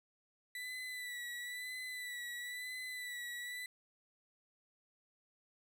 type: tone with vibrato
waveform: 35% pulse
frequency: 1975.5 Hz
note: B6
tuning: in tune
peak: -40 dBFS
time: 0.55-3.66 s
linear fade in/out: 2 ms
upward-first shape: sine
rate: 1 Hz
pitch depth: 38 cents each way
effects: none